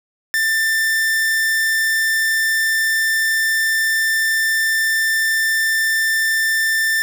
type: tone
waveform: 45% pulse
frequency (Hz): 1783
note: A6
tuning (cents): +22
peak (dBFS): -15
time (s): 0.34-7.02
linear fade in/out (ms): 0
effects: none